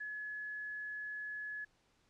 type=tone; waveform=sine; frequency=1700 Hz; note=G#6; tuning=40 cents sharp; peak=-40 dBFS; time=0-1.65 s; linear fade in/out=10 ms; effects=pink hiss -73 dBFS RMS until 2.09 s + low-pass 7000 Hz 12 dB/octave